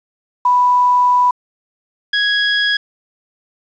sine / 25% pulse tone pair in turn, 987.8 / 1661.3 Hz, B5 / G#6, 0 / 0 cents, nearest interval major sixth, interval 900 cents, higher second, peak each -9 dBFS, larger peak neither, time 0.45-1.31 / 2.13-2.77 s, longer first, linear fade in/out 5 ms, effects resampled to 16000 Hz + 7-bit

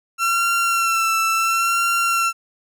30% pulse tone with vibrato, 1352 Hz, E6, 43 cents sharp, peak -14 dBFS, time 0.18-2.33 s, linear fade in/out 50 ms, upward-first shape sine, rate 0.72 Hz, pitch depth 31 cents each way, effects none

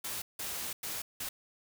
white noise bursts at uneven times, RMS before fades -38 dBFS, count 4, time 0.04-0.22 / 0.39-0.73 / 0.83-1.02 / 1.2-1.29 s, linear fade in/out 5 ms, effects none

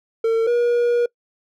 triangle tone pair in turn, 453.1 / 478.6 Hz, A#4 / A#4, -49 / +46 cents, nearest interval minor second, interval 95 cents, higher second, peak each -13 dBFS, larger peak neither, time 0.24-0.47 / 0.47-1.06 s, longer second, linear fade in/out 5 ms, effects noise-tail reverb RT60 0.1 s tail -24 dB re dry

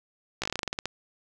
slowing click train, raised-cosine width 0.2 ms, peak -12 dBFS, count 13, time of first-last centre 0.42-0.856 s, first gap 16 ms, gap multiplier 1.14, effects none

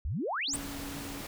sine exponential sweep, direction up, 56.4 to 9420 Hz, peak -30 dBFS, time 0.05-0.56 s, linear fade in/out 0 ms
triangle tone, 280.6 Hz, C#4, 21 cents sharp, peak -39 dBFS, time 0.48-1.21 s, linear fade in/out 5 ms
pink noise, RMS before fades -41 dBFS, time 0.53-1.27 s, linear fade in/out 5 ms
effects none

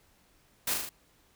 white noise with echo, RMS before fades -30 dBFS, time 0.67-0.74 s, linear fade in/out 5 ms, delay 38 ms, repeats 4, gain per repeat -3 dB, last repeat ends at 0.892 s, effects pink hiss -65 dBFS RMS until 1.35 s

